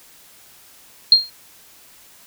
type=tone with exponential decay; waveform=sine; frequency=4216 Hz; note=C8; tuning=12 cents sharp; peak=-3 dBFS; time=1.12-1.3 s; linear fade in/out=2 ms; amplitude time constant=39 ms; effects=white hiss -48 dBFS RMS until 2.26 s